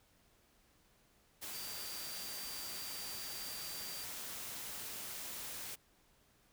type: tone in noise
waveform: sine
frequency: 4699 Hz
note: D8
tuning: in tune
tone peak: -48 dBFS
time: 1.53-4.05 s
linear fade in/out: 20 ms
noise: white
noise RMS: -45 dBFS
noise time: 1.41-5.76 s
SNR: -6 dB
effects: pink hiss -70 dBFS RMS until 6.52 s